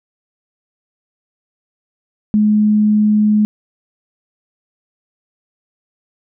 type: tone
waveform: sine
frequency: 211.5 Hz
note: G#3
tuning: 32 cents sharp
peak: -9 dBFS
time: 2.34-3.45 s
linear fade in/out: 0 ms
effects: none